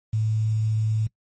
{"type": "tone with quantisation", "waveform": "sine", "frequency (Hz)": 109.3, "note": "A2", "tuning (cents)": -11, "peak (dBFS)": -20, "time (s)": [0.13, 1.07], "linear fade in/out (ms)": 5, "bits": 8, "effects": ["noise-tail reverb RT60 0.1 s tail -24 dB re dry", "MP3 32 kbps"]}